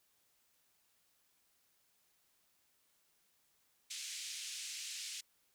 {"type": "band-pass noise", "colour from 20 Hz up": "white", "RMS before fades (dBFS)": -45, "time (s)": [3.9, 5.21], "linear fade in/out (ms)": 10, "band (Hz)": [2300, 8000], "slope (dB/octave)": 24, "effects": ["white hiss -75 dBFS RMS until 5.54 s"]}